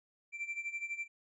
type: tone with tremolo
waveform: triangle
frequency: 2349 Hz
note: D7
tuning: in tune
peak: -32 dBFS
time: 0.32-1.08 s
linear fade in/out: 50 ms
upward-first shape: sine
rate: 12 Hz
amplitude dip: 80%
effects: tanh soft clip ceiling -28 dBFS + resampled to 24000 Hz